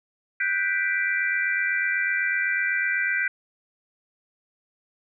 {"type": "chord", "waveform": "sine", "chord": "G major seventh", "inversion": "third", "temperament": "equal", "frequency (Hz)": [1480, 1568, 1975.5, 2349], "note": ["F#6", "G6", "B6", "D7"], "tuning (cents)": [0, 0, 0, 0], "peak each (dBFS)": [-30, -26, -26, -29], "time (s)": [0.4, 3.28], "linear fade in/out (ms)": 5, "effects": []}